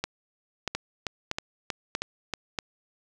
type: two click trains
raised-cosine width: 0.2 ms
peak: -12 / -11 dBFS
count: 6 / 5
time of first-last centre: 0.75-2.337 / 0.04-2.588 s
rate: 3.15 / 1.57 Hz
effects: none